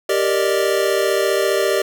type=chord; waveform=square; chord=Eb major seventh; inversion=first; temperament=equal; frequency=392 / 466.2 / 587.3 / 622.3 Hz; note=G4 / Bb4 / D5 / Eb5; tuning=0 / 0 / 0 / 0 cents; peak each=-20 / -23 / -22 / -24 dBFS; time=0.09-1.82 s; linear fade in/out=5 ms; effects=none